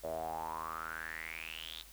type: tone with band-pass filter sweep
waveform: sawtooth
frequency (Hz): 80.6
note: E2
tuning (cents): -38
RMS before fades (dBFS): -42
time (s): 0.03-1.83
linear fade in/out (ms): 20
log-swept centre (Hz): 580 to 3800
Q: 8.8
effects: added 50 Hz sine -58 dBFS peak until 1.92 s + white hiss -57 dBFS RMS until 1.92 s